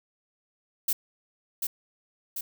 violet noise with echo, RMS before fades -25 dBFS, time 0.88-0.93 s, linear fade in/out 5 ms, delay 740 ms, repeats 2, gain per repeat -4 dB, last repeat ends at 2.41 s, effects none

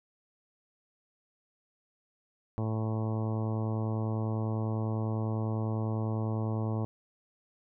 harmonic tone, 110 Hz, A2, in tune, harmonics 1 / 2 / 3 / 4 / 5 / 6 / 7 / 8 / 9 / 10, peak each -30 / -36 / -40 / -42 / -44 / -46 / -47 / -48 / -49 / -50 dBFS, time 2.58-6.85 s, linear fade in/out 0 ms, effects none

